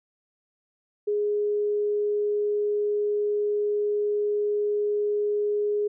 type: tone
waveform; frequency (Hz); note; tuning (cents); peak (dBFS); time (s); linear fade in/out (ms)
sine; 415.3; G#4; 0; -22; 1.07-5.88; 10
effects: none